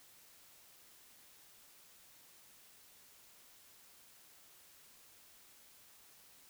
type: silence
effects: white hiss -62 dBFS RMS until 6.49 s